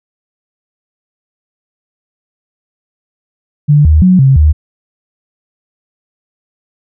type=tone with pitch steps; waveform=sine; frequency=147.3 / 77.4 / 184 / 134.5 / 76.1 Hz; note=D3 / D#2 / F#3 / C3 / D#2; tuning=+6 / -9 / -9 / +48 / -38 cents; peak=-3 dBFS; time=3.68-4.53 s; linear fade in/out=20 ms; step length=170 ms; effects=none